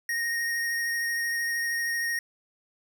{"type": "tone with vibrato", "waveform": "square", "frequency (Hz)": 1863, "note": "A#6", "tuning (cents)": -2, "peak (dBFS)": -27, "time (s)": [0.09, 2.19], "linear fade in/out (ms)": 2, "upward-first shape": "triangle", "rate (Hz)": 13, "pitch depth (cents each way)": 15, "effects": []}